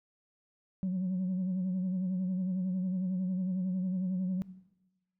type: tone with vibrato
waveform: sine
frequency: 185 Hz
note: F#3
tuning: in tune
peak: -27 dBFS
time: 0.83-4.42 s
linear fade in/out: 0 ms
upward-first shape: sine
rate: 11 Hz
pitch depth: 46 cents each way
effects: noise-tail reverb RT60 1.0 s tail -18 dB re dry + tanh soft clip ceiling -27 dBFS